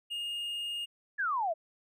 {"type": "tone", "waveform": "triangle", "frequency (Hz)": 2841, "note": "F7", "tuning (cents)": 29, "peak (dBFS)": -32, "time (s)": [0.1, 0.86], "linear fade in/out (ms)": 20}
{"type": "exponential sweep", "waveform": "sine", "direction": "down", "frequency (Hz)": [1751, 617], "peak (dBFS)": -28, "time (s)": [1.18, 1.54], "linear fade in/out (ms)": 20}
{"effects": []}